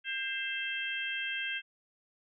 harmonic tone with a mistuned harmonic, 532 Hz, C5, 29 cents sharp, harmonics 3 / 4 / 5 / 6, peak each -37 / -41 / -37 / -39 dBFS, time 0.04-1.62 s, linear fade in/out 50 ms, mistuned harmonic 4, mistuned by -37 cents, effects none

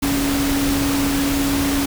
sine tone in noise, 279.2 Hz, C#4, 13 cents sharp, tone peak -18 dBFS, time 0.02-1.86 s, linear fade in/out 10 ms, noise pink, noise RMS -23 dBFS, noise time 0.02-1.86 s, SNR +2 dB, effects none

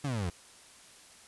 30% pulse exponential sweep, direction down, 149.9 to 81.5 Hz, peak -28 dBFS, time 0.04-0.3 s, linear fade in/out 5 ms, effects white hiss -55 dBFS RMS until 1.27 s + resampled to 24000 Hz

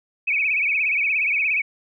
sine tone with vibrato, 2400 Hz, D7, 37 cents sharp, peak -18 dBFS, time 0.27-1.62 s, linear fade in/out 10 ms, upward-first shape sine, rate 17 Hz, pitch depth 140 cents each way, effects none

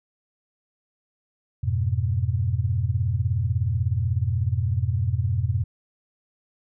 sine chord, F diminished, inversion none, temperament equal, 87.31 / 103.83 / 123.47 Hz, F2 / Ab2 / Cb3, 0 / 0 / 0 cents, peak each -25 dBFS, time 1.63-5.64 s, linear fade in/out 10 ms, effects none

